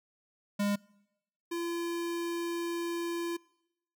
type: tone pair in turn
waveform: square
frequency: 203.4 / 340.8 Hz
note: G#3 / F4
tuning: -36 / -42 cents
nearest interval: major sixth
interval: 894 cents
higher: second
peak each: -28 / -33 dBFS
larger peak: first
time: 0.59-0.76 / 1.51-3.37 s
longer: second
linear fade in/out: 10 ms
effects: noise-tail reverb RT60 0.9 s tail -25 dB re dry